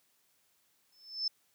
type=tone with exponential growth; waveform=sine; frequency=5270 Hz; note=E8; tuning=1 cent flat; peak=-27 dBFS; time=0.92-1.28 s; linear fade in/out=5 ms; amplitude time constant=77 ms; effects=white hiss -72 dBFS RMS until 1.54 s + high-pass 80 Hz 12 dB/octave